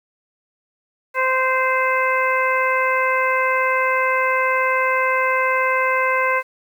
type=harmonic tone; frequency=519 Hz; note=C5; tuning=14 cents flat; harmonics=1 / 2 / 3 / 4 / 5; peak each=-22 / -20 / -23 / -22 / -28 dBFS; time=1.14-6.43 s; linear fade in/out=50 ms; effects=8-bit